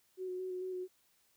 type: tone with vibrato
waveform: sine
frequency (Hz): 369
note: F#4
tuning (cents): -5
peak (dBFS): -37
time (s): 0.17-0.88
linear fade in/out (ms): 50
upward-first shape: square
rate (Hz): 4.5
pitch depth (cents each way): 16
effects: white hiss -72 dBFS RMS until 1.36 s